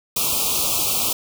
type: band-stop noise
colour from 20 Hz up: white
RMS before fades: -21 dBFS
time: 0.16-1.13 s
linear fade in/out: 5 ms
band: 1300 to 2400 Hz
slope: 96 dB/octave
effects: none